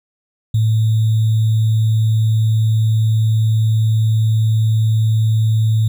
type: tone with sample-and-hold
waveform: sine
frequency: 110 Hz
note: A2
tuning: in tune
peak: -11 dBFS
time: 0.54-5.88 s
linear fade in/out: 5 ms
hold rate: 3675 Hz
effects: none